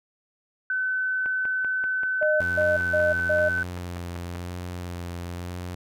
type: tone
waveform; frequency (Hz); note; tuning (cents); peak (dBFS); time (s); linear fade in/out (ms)
sine; 1517; F#6; +43; -23; 0.7-3.63; 2
type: click train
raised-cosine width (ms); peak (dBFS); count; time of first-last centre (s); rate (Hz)
0.5; -23; 17; 1.26-4.355; 5.17
type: tone bursts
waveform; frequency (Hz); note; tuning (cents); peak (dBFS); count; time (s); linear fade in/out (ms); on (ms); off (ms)
sine; 612; D#5; -29; -20; 4; 2.21-3.49; 10; 200; 160
type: tone with vibrato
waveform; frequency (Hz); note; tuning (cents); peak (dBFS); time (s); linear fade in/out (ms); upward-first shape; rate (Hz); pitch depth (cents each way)
sawtooth; 88; F2; +14; -28; 2.4-5.75; 5; sine; 1; 23
effects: none